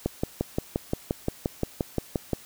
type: click train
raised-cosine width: 2 ms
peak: -11 dBFS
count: 14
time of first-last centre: 0.06-2.333 s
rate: 5.72 Hz
effects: white hiss -49 dBFS RMS until 2.45 s